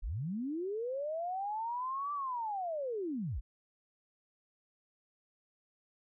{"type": "linear two-way sweep", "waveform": "sine", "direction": "up then down", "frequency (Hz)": [30.2, 1174.7, 30.2], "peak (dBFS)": -34, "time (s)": [0.02, 3.41], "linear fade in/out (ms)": 20, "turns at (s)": 2.13, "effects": []}